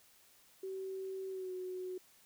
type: tone with pitch glide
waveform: sine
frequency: 381.7 to 368.1 Hz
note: G4 to F#4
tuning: -46 to -9 cents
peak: -39 dBFS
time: 0.63-1.98 s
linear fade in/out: 5 ms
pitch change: -63 cents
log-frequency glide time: 1.3-1.52 s
effects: white hiss -65 dBFS RMS until 2.25 s